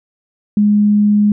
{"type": "tone", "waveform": "sine", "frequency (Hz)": 207.7, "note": "G#3", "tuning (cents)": 0, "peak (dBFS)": -8, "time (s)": [0.57, 1.32], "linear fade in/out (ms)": 2, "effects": []}